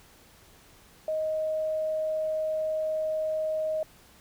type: tone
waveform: sine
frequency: 626 Hz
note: D#5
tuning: 10 cents sharp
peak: -26 dBFS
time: 1.08-3.83 s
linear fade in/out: 2 ms
effects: pink hiss -56 dBFS RMS until 4.2 s